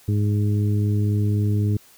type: harmonic tone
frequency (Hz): 103.83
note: G#2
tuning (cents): 0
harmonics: 1 / 2 / 3 / 4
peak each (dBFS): -18 / -27 / -30 / -34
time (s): 0.08-1.77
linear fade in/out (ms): 5
effects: white hiss -52 dBFS RMS until 1.97 s